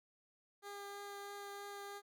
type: tone with vibrato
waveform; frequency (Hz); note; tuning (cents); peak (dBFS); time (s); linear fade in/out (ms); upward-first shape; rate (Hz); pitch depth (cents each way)
15% pulse; 403.3; G4; +49; -40; 0.62-2.02; 50; triangle; 3.1; 9
effects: none